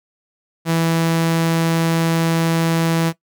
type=tone; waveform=sawtooth; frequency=164.81 Hz; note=E3; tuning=in tune; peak=-11 dBFS; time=0.65-3.13 s; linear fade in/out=50 ms; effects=noise-tail reverb RT60 0.1 s tail -18 dB re dry